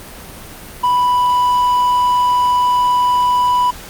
triangle tone, 988 Hz, B5, in tune, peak -9 dBFS, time 0.83-3.71 s, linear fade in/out 10 ms, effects pink hiss -34 dBFS RMS until 3.89 s + Opus 32 kbps

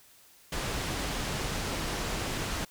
pink low-pass noise, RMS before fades -33 dBFS, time 0.52-2.65 s, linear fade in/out 5 ms, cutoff 8100 Hz, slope 12 dB/octave, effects white hiss -58 dBFS RMS until 2.7 s

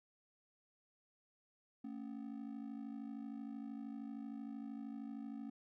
triangle ring-modulated tone, 249.9 Hz, B3, 21 cents sharp, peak -39 dBFS, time 1.84-5.5 s, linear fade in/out 5 ms, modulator 26.5 Hz, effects none

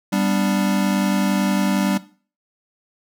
square chord, G major, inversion none, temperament equal, 196 / 246.9 / 293.7 Hz, G3 / B3 / D4, 0 / 0 / 0 cents, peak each -20 / -26 / -24 dBFS, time 0.12-1.98 s, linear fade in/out 10 ms, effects noise-tail reverb RT60 0.4 s tail -17 dB re dry

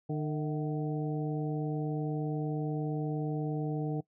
harmonic tone with a mistuned harmonic, 151.4 Hz, D#3, 47 cents flat, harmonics 1 / 2 / 3 / 4 / 5, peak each -32 / -36 / -38 / -46 / -44 dBFS, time 0.09-4.01 s, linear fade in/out 10 ms, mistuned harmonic 4, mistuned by +110 cents, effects noise-tail reverb RT60 0.1 s tail -21 dB re dry

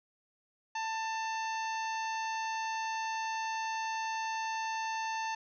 harmonic tone, 890 Hz, A5, 20 cents sharp, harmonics 1 / 2 / 3 / 4 / 5 / 6 / 7, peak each -34 / -41 / -43 / -52 / -49 / -55 / -49 dBFS, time 0.75-5.35 s, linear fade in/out 5 ms, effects none

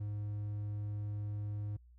triangle tone, 103.83 Hz, G#2, in tune, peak -34 dBFS, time 0-1.77 s, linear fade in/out 10 ms, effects added 60 Hz sine -57 dBFS peak until 1.98 s

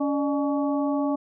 harmonic tone with a mistuned harmonic, 282.1 Hz, C#4, 30 cents sharp, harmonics 1 / 2 / 3 / 4, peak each -23 / -29 / -33 / -35 dBFS, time 0-1.16 s, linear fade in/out 10 ms, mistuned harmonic 2, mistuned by +110 cents, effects none

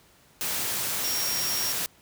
sine tone in noise, 5588 Hz, F8, in tune, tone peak -29 dBFS, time 1.04-1.72 s, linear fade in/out 0 ms, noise white, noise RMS -29 dBFS, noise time 0.41-1.86 s, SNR -3 dB, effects pink hiss -58 dBFS RMS until 2.01 s + high-pass 60 Hz 12 dB/octave

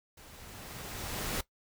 pink noise with level ramp, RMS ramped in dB -54 to -33 dBFS, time 0.17-1.41 s, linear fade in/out 5 ms, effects noise-tail reverb RT60 0.1 s tail -17 dB re dry

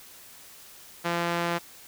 sawtooth tone with band-pass filter, 171.3 Hz, F3, 33 cents flat, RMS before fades -28 dBFS, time 1.04-1.59 s, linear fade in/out 20 ms, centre 1400 Hz, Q 0.54, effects white hiss -49 dBFS RMS until 1.87 s

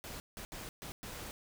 pink noise bursts at uneven times, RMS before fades -45 dBFS, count 5, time 0.04-0.2 / 0.37-0.45 / 0.52-0.69 / 0.82-0.92 / 1.03-1.31 s, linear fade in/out 0 ms, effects none

